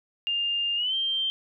sine tone with pitch glide, 2807 to 3151 Hz, F7 to G7, +8 to +8 cents, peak -24 dBFS, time 0.27-1.3 s, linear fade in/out 0 ms, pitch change +200 cents, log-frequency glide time 0.76-0.95 s, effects none

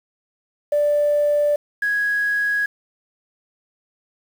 sine tone pair in turn, 587.3 / 1661.1 Hz, D5 / G#6, 0 / 0 cents, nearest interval octave + tritone, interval 1800 cents, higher second, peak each -14 / -17 dBFS, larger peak first, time 0.72-1.56 / 1.82-2.66 s, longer neither, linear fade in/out 5 ms, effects tanh soft clip ceiling -11 dBFS + 7-bit

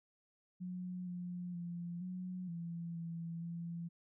sine tone with pitch steps, 181.1 / 177.6 / 172.7 / 182.6 / 169.2 / 167.1 / 169.5 Hz, F#3 / F3 / F3 / F#3 / E3 / E3 / E3, -37 / +29 / -19 / -23 / +45 / +24 / +49 cents, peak -40 dBFS, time 0.6-3.89 s, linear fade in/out 20 ms, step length 470 ms, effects none

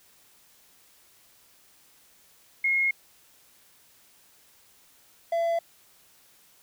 sine / triangle tone pair in turn, 2155 / 673.1 Hz, C#7 / E5, -49 / +36 cents, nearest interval octave + minor sixth, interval 2015 cents, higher first, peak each -21 dBFS, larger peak neither, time 2.64-2.91 / 5.32-5.59 s, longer neither, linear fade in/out 5 ms, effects white hiss -59 dBFS RMS until 6.62 s

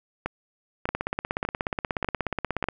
two click trains, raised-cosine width 0.5 ms, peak -12 / -11 dBFS, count 5 / 31, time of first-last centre 0.26-2.641 / 0.89-2.686 s, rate 1.68 / 16.7 Hz, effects none

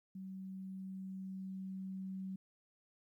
sine tone with level ramp, 190 Hz, F#3, 46 cents sharp, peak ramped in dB -44 to -40 dBFS, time 0.15-2.36 s, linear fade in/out 5 ms, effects 13-bit

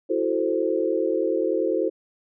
sine chord, F# half-diminished seventh, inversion third, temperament equal, 329.6 / 370 / 440 / 523.3 Hz, E4 / F#4 / A4 / C5, 0 / 0 / 0 / 0 cents, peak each -26 dBFS, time 0.09-1.9 s, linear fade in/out 20 ms, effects none

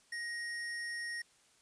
sine tone with sample-and-hold, 1880 Hz, A#6, 14 cents sharp, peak -37 dBFS, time 0.12-1.22 s, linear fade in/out 5 ms, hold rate 7350 Hz, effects white hiss -67 dBFS RMS until 1.61 s + resampled to 22050 Hz

